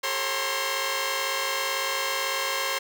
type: tone cluster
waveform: 10% pulse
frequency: 389.6 / 443.7 / 542 / 938 / 1046 Hz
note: G4 / A4 / C#5 / A#5 / C6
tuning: -11 / +14 / -39 / +11 / -1 cents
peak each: -30 / -28 / -21 / -28 / -21 dBFS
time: 0.03-2.79 s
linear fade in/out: 10 ms
effects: none